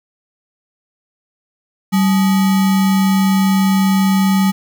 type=tone with sample-and-hold; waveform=sine; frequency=192.6 Hz; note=G3; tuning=30 cents flat; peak=-10 dBFS; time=1.92-4.52 s; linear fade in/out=20 ms; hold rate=1050 Hz; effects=none